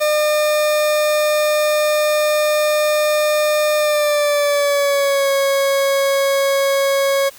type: tone with pitch glide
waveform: 40% pulse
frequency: 604 to 550.7 Hz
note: D5 to C#5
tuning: +48 to -11 cents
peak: -13 dBFS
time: 0-7.3 s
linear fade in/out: 20 ms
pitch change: -159 cents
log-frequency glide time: 3.77-5.3 s
effects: white hiss -42 dBFS RMS until 7.38 s